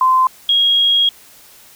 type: tone pair in turn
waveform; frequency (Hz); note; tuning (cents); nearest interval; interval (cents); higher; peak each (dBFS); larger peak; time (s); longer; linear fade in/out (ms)
sine; 1034 / 3283; C6 / G#7; -21 / -21; octave + minor sixth; 2000; second; -9 / -10; first; 0.01-0.27 / 0.49-1.09; second; 2
effects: white hiss -44 dBFS RMS until 1.75 s